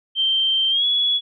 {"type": "tone with pitch glide", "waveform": "sine", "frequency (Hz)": [3136, 3381], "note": ["G7", "G#7"], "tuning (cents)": [0, 30], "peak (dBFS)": -16, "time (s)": [0.15, 1.21], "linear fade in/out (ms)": 50, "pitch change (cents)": 130, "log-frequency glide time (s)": [0.7, 0.85], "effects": []}